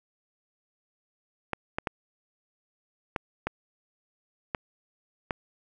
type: clicks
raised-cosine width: 0.5 ms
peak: -13 dBFS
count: 7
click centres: 1.533 / 1.785 / 1.872 / 3.162 / 3.47 / 4.548 / 5.308 s
effects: none